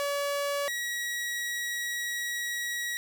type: tone pair in turn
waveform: sawtooth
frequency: 569 / 1913.9 Hz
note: C#5 / A#6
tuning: +45 / +45 cents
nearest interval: octave + major sixth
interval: 2100 cents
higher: second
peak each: -24 / -27 dBFS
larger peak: first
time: 0-0.68 / 0.68-2.97 s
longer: second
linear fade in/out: 0 ms
effects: none